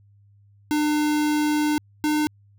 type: tone pair in turn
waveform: square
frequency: 300 / 302.3 Hz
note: D4 / D#4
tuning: +37 / -50 cents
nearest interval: unison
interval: 13 cents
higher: second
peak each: -20 dBFS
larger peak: neither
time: 0.71-1.78 / 2.04-2.27 s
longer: first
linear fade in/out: 0 ms
effects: added 101 Hz sine -52 dBFS peak until 2.58 s